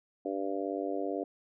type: harmonic tone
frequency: 98 Hz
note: G2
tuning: in tune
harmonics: 3 / 4 / 5 / 6 / 7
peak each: -36 / -37 / -38 / -39 / -39 dBFS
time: 0.25-1.24 s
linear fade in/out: 5 ms
effects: none